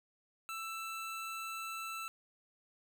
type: tone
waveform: 25% pulse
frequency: 1327 Hz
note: E6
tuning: 11 cents sharp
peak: -36 dBFS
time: 0.49-2.08 s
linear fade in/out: 0 ms
effects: none